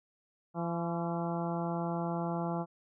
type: harmonic tone with a mistuned harmonic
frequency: 170 Hz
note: F3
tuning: 46 cents flat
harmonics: 1 / 2 / 3 / 4 / 5 / 6 / 7 / 8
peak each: -34 / -39 / -42 / -39 / -40 / -46 / -46 / -48 dBFS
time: 0.54-2.66 s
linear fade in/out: 50 ms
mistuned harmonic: 7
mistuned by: -55 cents
effects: none